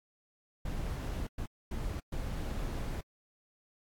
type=noise bursts at uneven times; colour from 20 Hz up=brown; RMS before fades=-36 dBFS; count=4; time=0.65-1.27 / 1.38-1.46 / 1.71-2 / 2.12-3.01 s; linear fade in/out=5 ms; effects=AAC 64 kbps